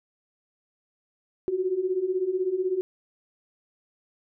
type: beating tone pair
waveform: sine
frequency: 359.4 / 375.4 Hz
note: F4 / F#4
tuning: +50 / +25 cents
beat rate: 16 Hz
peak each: -29 / -25 dBFS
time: 1.48-2.81 s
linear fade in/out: 0 ms
effects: none